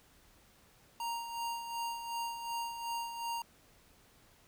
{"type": "tone with tremolo", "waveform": "square", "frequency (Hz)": 933, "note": "A#5", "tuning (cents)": 1, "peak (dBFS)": -35, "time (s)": [1, 3.42], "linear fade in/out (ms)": 2, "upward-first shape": "sine", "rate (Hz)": 2.7, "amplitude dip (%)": 55, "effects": ["pink hiss -64 dBFS RMS until 4.47 s"]}